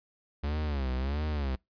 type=tone with vibrato; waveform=45% pulse; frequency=69.9 Hz; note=C#2; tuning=15 cents sharp; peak=-29 dBFS; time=0.43-1.56 s; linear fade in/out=10 ms; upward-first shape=sine; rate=1.5 Hz; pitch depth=170 cents each way; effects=noise-tail reverb RT60 0.2 s tail -26 dB re dry + resampled to 11025 Hz